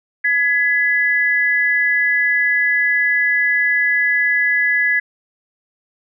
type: tone pair together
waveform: sine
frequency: 1682.6 / 2001 Hz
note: G#6 / B6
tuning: +22 / +22 cents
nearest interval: minor third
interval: 300 cents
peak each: -16 dBFS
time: 0.24-5 s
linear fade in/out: 10 ms
effects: none